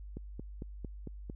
click train, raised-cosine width 3 ms, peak -28 dBFS, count 6, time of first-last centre 0.17-1.299 s, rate 4.43 Hz, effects added 50 Hz sine -43 dBFS peak until 1.35 s

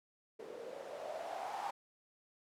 violet noise with low-pass filter sweep, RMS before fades -44 dBFS, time 0.39-1.71 s, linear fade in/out 10 ms, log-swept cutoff 430 to 860 Hz, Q 7.8, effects none

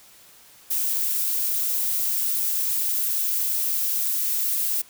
violet noise, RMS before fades -24 dBFS, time 0.7-4.82 s, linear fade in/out 10 ms, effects white hiss -51 dBFS RMS until 4.89 s

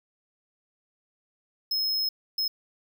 square tone bursts at uneven times, 5160 Hz, E8, 38 cents flat, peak -25 dBFS, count 2, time 1.71-2.09 / 2.38-2.48 s, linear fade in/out 5 ms, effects none

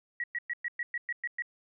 sine tone bursts, 1916 Hz, A#6, 47 cents sharp, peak -30 dBFS, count 9, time 0.2-1.422 s, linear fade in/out 2 ms, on 38 ms, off 110 ms, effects none

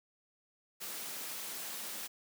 white high-pass noise, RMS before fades -42 dBFS, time 0.8-2.08 s, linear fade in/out 20 ms, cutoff 160 Hz, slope 24 dB/octave, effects none

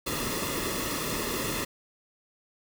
pink noise with comb filter, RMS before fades -31 dBFS, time 0.06-1.65 s, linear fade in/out 10 ms, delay 1.3 ms, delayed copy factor -0.7, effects none

